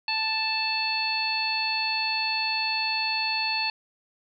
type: harmonic tone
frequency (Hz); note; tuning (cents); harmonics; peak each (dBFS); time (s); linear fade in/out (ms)
880; A5; 0; 1 / 2 / 3 / 4 / 5; -31 / -37 / -28 / -40 / -28; 0.08-3.7; 2
effects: none